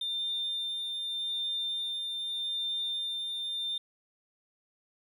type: tone with tremolo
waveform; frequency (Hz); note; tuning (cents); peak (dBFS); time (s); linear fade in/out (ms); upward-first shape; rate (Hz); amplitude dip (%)
triangle; 3602; A7; +40; -27; 0.01-3.78; 5; sine; 0.83; 35
effects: tanh soft clip ceiling -27 dBFS